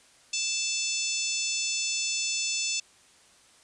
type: harmonic tone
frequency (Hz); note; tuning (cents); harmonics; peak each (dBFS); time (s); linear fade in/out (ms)
880; A5; 0; 3 / 4 / 5 / 6 / 7 / 8 / 9; -33 / -36 / -37 / -34 / -34 / -34 / -39; 0.33-2.8; 5
effects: white hiss -58 dBFS RMS until 3.63 s + resampled to 22050 Hz